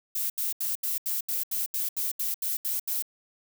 violet noise bursts, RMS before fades -29 dBFS, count 13, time 0.15-3.024 s, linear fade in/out 5 ms, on 150 ms, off 77 ms, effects none

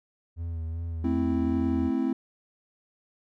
triangle tone with vibrato, 82.6 Hz, E2, 4 cents sharp, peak -28 dBFS, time 0.36-1.91 s, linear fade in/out 50 ms, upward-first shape sine, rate 2.6 Hz, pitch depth 38 cents each way
triangle chord, A minor, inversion none, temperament equal, 220 / 261.6 / 329.6 Hz, A3 / C4 / E4, 0 / 0 / 0 cents, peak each -29 / -24 / -28 dBFS, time 1.04-2.13 s, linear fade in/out 5 ms
effects none

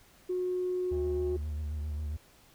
sine tone, 363.9 Hz, F#4, 29 cents flat, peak -28 dBFS, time 0.29-1.37 s, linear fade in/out 10 ms
triangle tone with vibrato, 75.3 Hz, D2, 44 cents sharp, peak -30 dBFS, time 0.91-2.17 s, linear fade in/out 10 ms, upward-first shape triangle, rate 7.5 Hz, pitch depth 55 cents each way
effects tanh soft clip ceiling -23 dBFS + pink hiss -60 dBFS RMS until 2.54 s

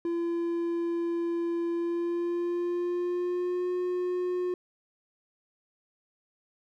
triangle tone with pitch glide, 340 to 360.2 Hz, F4 to F#4, -46 to -46 cents, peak -25 dBFS, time 0.05-4.54 s, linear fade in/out 2 ms, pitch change +100 cents, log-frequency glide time 1.71-3.71 s, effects none

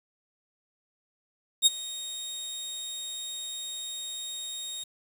25% pulse tone with ADSR envelope, 3729 Hz, A#7, in tune, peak -11 dBFS, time 1.62-4.84 s, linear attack 43 ms, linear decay 24 ms, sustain -20 dB, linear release 9 ms, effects 8-bit

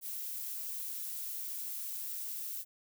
violet noise, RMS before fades -40 dBFS, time 0.01-2.65 s, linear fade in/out 50 ms, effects none

